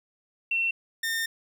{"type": "tone pair in turn", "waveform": ["sine", "sawtooth"], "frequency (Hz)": [2709, 1818.6], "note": ["E7", "A#6"], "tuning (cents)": [47, -43], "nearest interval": "perfect fifth", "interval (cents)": 690, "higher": "first", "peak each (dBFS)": -23, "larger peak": "neither", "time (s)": [[0.51, 0.71], [1.03, 1.26]], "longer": "second", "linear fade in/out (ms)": 5, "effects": ["10-bit"]}